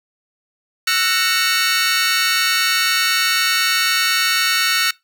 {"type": "chord", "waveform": "20% pulse", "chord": "F# dominant seventh", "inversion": "third", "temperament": "just", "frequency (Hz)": [1332, 1480, 1850, 2220], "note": ["E6", "F#6", "A#6", "C#7"], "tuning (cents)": [18, 0, -14, 2], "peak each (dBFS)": -16, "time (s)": [0.87, 4.91], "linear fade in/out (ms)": 5, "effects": ["noise-tail reverb RT60 0.2 s tail -23 dB re dry"]}